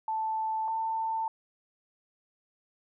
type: tone pair in turn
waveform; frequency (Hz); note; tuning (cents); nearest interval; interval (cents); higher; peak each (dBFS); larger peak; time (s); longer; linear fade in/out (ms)
sine; 880 / 892.8; A5 / A5; 0 / +25; unison; 25; second; -28; neither; 0.08-0.68 / 0.68-1.28; neither; 2
effects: none